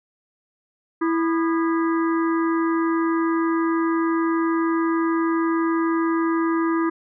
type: harmonic tone with a mistuned harmonic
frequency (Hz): 329.6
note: E4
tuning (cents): 0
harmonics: 1 / 3 / 4 / 5 / 6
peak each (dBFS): -19 / -30 / -28 / -33 / -38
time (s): 1.01-6.9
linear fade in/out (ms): 10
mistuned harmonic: 4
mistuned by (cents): -130
effects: none